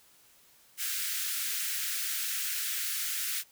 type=high-pass noise; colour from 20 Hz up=white; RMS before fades=-33 dBFS; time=0.77-3.44 s; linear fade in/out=50 ms; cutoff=1400 Hz; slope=48 dB/octave; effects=white hiss -61 dBFS RMS until 3.51 s